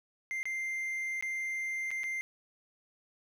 triangle tone with dropouts, 2093 Hz, C7, in tune, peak -31 dBFS, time 0.31-2.21 s, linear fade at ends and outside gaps 0 ms, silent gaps 0.43-0.455 / 1.21-1.225 / 1.906-1.914 / 2.034-2.04 s, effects none

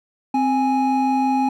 triangle tone pair together, 261.6 / 830.6 Hz, C4 / G#5, 0 / 0 cents, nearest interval octave + minor sixth, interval 2000 cents, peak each -17 dBFS, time 0.34-1.49 s, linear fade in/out 5 ms, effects none

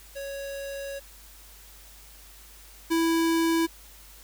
square tone pair in turn, 554.4 / 329.6 Hz, C#5 / E4, 0 / 0 cents, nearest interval major sixth, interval 900 cents, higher first, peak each -34 / -22 dBFS, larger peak second, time 0.15-1 / 2.9-3.67 s, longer first, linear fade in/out 20 ms, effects added 50 Hz sine -51 dBFS peak until 4.23 s + white hiss -51 dBFS RMS until 4.23 s

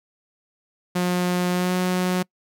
sawtooth tone with pitch glide, 179.1 to 182.23 Hz, F3 to F#3, +44 to -26 cents, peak -16 dBFS, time 0.95-2.23 s, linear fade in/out 10 ms, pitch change +30 cents, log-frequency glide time 1.52-1.74 s, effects noise-tail reverb RT60 0.1 s tail -26 dB re dry

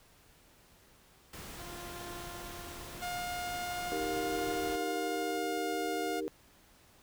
pink noise, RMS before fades -46 dBFS, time 1.33-4.76 s, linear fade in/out 5 ms
15% pulse tone with tremolo, 349.2 Hz, F4, in tune, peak -37 dBFS, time 1.56-5.4 s, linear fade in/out 50 ms, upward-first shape triangle, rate 0.43 Hz, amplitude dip 95%
sawtooth tone, 711 Hz, F5, 31 cents sharp, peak -32 dBFS, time 3.01-6.21 s, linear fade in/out 20 ms
sine chord, Eb major, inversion none, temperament equal, 311.1 / 392 / 466.2 Hz, Eb4 / G4 / Bb4, 0 / 0 / 0 cents, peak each -38 dBFS, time 3.92-6.28 s, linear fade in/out 0 ms
effects pink hiss -62 dBFS RMS until 7.02 s

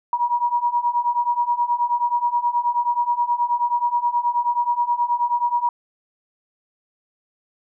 sine beating tone pair, 954 / 963.4 Hz, A#5 / B5, +40 / -43 cents, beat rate 9.4 Hz, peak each -22 / -20 dBFS, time 0.13-5.69 s, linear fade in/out 2 ms, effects none

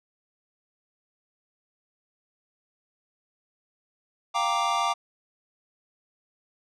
square chord, G minor seventh, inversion third, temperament equal, 698.5 / 784 / 932.3 / 1174.7 Hz, F5 / G5 / Bb5 / D6, 0 / 0 / 0 / 0 cents, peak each -31 / -31 / -30 / -27 dBFS, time 4.34-4.94 s, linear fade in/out 20 ms, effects low-pass 6000 Hz 12 dB/octave

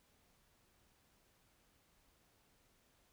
silence, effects pink hiss -73 dBFS RMS until 3.12 s

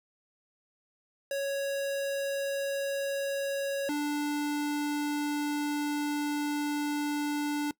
square tone pair in turn, 554.4 / 293.7 Hz, C#5 / D4, 0 / 0 cents, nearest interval major seventh, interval 1100 cents, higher first, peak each -30 / -29 dBFS, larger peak second, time 1.31-3.89 / 3.89-7.71 s, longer second, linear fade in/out 2 ms, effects noise-tail reverb RT60 0.1 s tail -21 dB re dry

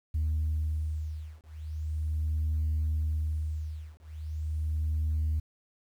sine beating tone pair, 77.3 / 77.69 Hz, D#2 / D#2, -11 / -2 cents, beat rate 0.39 Hz, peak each -30 dBFS, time 0.14-5.4 s, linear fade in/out 10 ms, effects tanh soft clip ceiling -23 dBFS + 10-bit

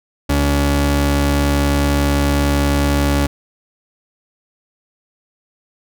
sawtooth tone pair together, 71 / 142 Hz, C#2 / C#3, +42 / +42 cents, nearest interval octave, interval 1200 cents, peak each -11 dBFS, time 0.29-3.27 s, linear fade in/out 10 ms, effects none

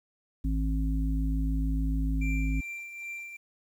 harmonic tone, 53.4 Hz, G#1, 49 cents sharp, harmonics 1 / 3 / 5, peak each -26 / -35 / -33 dBFS, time 0.44-2.61 s, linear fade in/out 10 ms
triangle tone with tremolo, 2360 Hz, D7, 8 cents sharp, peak -33 dBFS, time 2.21-3.37 s, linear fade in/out 10 ms, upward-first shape triangle, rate 2.5 Hz, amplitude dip 55%
effects 10-bit

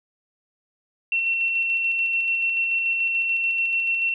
sine tone with tremolo, 2712 Hz, E7, 49 cents sharp, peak -19 dBFS, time 1.12-4.14 s, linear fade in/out 2 ms, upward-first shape square, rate 6.9 Hz, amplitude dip 25%, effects none

